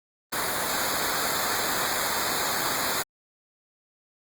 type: noise with comb filter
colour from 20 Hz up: pink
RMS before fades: -27 dBFS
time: 0.32-3.03 s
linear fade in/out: 10 ms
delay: 0.35 ms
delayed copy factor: -1
effects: Opus 24 kbps